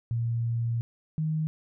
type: tone pair in turn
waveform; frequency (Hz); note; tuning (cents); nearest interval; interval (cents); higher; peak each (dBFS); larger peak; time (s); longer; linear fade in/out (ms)
sine; 116.6 / 156.52; A#2 / D#3; +1 / +11; perfect fourth; 510; second; -25; neither; 0.11-0.81 / 1.18-1.47; first; 0
effects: none